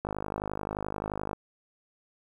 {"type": "click train", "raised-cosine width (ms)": 1, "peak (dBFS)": -18, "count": 67, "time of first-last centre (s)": [0.05, 1.332], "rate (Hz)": 51.5, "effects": ["9-bit"]}